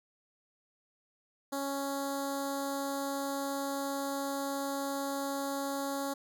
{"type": "tone with notch filter", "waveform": "10% pulse", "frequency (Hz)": 277.2, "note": "C#4", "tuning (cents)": 0, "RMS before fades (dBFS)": -35, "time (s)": [1.52, 6.14], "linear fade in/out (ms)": 10, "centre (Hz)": 2300, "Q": 0.54, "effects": []}